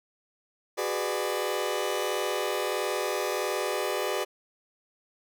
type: chord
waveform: sawtooth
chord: G# half-diminished seventh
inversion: third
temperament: just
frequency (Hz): 373.8 / 415.3 / 498.4 / 598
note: F#4 / G#4 / B4 / D5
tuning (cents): +18 / 0 / +16 / +31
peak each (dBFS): -29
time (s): 0.77-4.25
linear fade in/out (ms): 20
effects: none